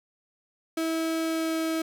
35% pulse tone with pitch glide, 324.6 to 322.7 Hz, E4 to E4, -27 to -37 cents, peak -24 dBFS, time 0.77-1.82 s, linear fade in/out 5 ms, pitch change -10 cents, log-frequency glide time 1.22-1.57 s, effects none

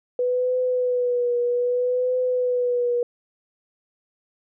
sine tone with vibrato, 493.9 Hz, B4, in tune, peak -19 dBFS, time 0.19-3.03 s, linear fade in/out 2 ms, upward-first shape triangle, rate 0.63 Hz, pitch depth 44 cents each way, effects none

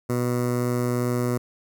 15% pulse tone with notch filter, 122.5 Hz, B2, 14 cents flat, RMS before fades -24 dBFS, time 0.09-1.38 s, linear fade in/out 10 ms, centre 3200 Hz, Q 0.54, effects none

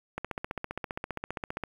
click train, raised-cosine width 0.5 ms, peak -18 dBFS, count 23, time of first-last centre 0.18-1.637 s, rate 15.1 Hz, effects 8-bit

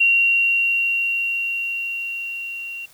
sine tone with level ramp, 2753 Hz, F7, 25 cents flat, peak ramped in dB -12 to -29 dBFS, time 0-2.86 s, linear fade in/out 10 ms, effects white hiss -51 dBFS RMS until 2.93 s

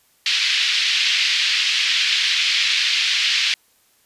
pink band-pass noise, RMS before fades -19 dBFS, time 0.26-3.54 s, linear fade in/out 2 ms, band 2300 to 4600 Hz, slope 24 dB/octave, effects white hiss -59 dBFS RMS until 4.05 s + resampled to 32000 Hz

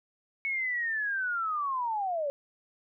sine linear sweep, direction down, 2217 to 547 Hz, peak -28 dBFS, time 0.45-2.3 s, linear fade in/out 0 ms, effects none

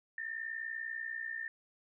sine tone with amplitude modulation, 1806 Hz, A6, 45 cents sharp, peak -34 dBFS, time 0.18-1.48 s, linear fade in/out 2 ms, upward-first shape sine, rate 60.2 Hz, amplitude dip 75%, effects none

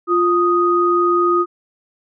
sine tone pair together, 349.7 / 1244.5 Hz, F4 / D#6, +2 / 0 cents, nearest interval octave + minor seventh, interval 2198 cents, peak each -15 dBFS, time 0.07-1.46 s, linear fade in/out 50 ms, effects none

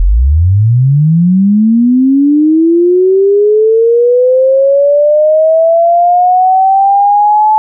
sine linear sweep, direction up, 39.12 to 868 Hz, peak -4 dBFS, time 0-7.58 s, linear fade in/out 0 ms, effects none

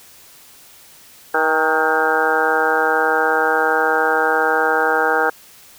harmonic tone with a mistuned harmonic, 158.6 Hz, D#3, 33 cents sharp, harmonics 2 / 3 / 4 / 5 / 6 / 7 / 8 / 9 / 10, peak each -29 / -20 / -27 / -20 / -24 / -30 / -25 / -21 / -21 dBFS, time 1.34-5.3 s, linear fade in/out 5 ms, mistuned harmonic 6, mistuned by -65 cents, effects white hiss -45 dBFS RMS until 5.78 s

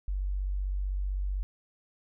sine tone, 47.86 Hz, G1, 41 cents flat, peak -28 dBFS, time 0.08-1.43 s, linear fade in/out 0 ms, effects none

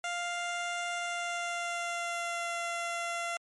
15% pulse tone with pitch glide, 698.5 to 686.1 Hz, F5 to F5, 0 to -31 cents, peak -26 dBFS, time 0.04-3.37 s, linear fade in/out 2 ms, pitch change -31 cents, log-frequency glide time 0.91-2.57 s, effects MP3 48 kbps

